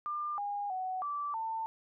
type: tone with pitch steps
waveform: sine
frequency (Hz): 1197 / 815 / 746 / 1163 / 895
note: D6 / G#5 / F#5 / D6 / A5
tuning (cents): +33 / -33 / +14 / -17 / +29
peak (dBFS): -33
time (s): 0.06-1.66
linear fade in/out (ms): 0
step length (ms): 320
effects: none